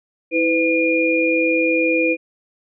sine tone cluster, 325.1 / 503 / 2423 Hz, E4 / B4 / D#7, -24 / +32 / -47 cents, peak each -19 dBFS, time 0.31-2.17 s, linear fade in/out 50 ms, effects none

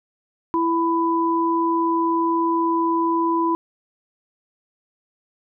sine tone pair together, 332.4 / 996 Hz, E4 / B5, +15 / +14 cents, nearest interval octave + perfect fifth, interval 1899 cents, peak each -20 dBFS, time 0.54-3.55 s, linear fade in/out 0 ms, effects none

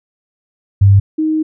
sine tone pair in turn, 99 / 312.8 Hz, G2 / D#4, +18 / +9 cents, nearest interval octave + minor sixth, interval 1991 cents, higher second, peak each -4 / -12 dBFS, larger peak first, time 0.81-1 / 1.18-1.43 s, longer second, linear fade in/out 10 ms, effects none

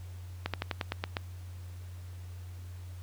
slowing click train, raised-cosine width 0.3 ms, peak -15 dBFS, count 8, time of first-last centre 0.46-1.168 s, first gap 77 ms, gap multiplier 1.09, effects added 90 Hz sine -41 dBFS peak until 3.02 s + pink hiss -58 dBFS RMS until 3.02 s

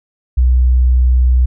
sine tone, 62.5 Hz, B1, 21 cents sharp, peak -7 dBFS, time 0.37-1.46 s, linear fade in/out 10 ms, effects none

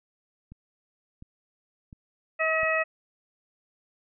click train, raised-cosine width 5 ms, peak -32 dBFS, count 4, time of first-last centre 0.52-2.633 s, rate 1.42 Hz
harmonic tone, 639 Hz, D#5, 46 cents sharp, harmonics 1 / 2 / 3 / 4, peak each -27 / -30 / -27 / -29 dBFS, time 2.39-2.84 s, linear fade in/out 20 ms
effects none

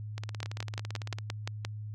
two click trains, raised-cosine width 0.2 ms, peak -17 / -22 dBFS, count 8 / 19, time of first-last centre 0.43-1.65 / 0.18-1.186 s, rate 5.74 / 17.9 Hz, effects added 106 Hz sine -37 dBFS peak until 1.94 s

